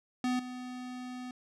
square tone with level steps, 250.6 Hz, B3, 25 cents sharp, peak -29 / -40 dBFS, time 0.24-1.31 s, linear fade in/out 2 ms, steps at 0.39 s, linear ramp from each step 5 ms, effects low-pass 7000 Hz 12 dB/octave

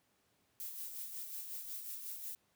violet noise with tremolo, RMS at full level -43 dBFS, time 0.6-2.35 s, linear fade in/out 0 ms, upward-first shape sine, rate 5.5 Hz, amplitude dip 45%, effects pink hiss -75 dBFS RMS until 2.55 s + high-pass 100 Hz 12 dB/octave

